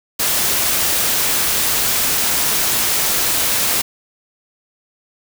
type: noise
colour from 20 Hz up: white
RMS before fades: -17 dBFS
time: 0.19-3.82 s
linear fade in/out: 10 ms
effects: none